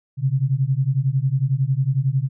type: beating tone pair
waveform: sine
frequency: 128.7 / 139.7 Hz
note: C3 / C#3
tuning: -28 / +14 cents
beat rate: 11 Hz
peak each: -20 dBFS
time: 0.17-2.29 s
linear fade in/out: 50 ms
effects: none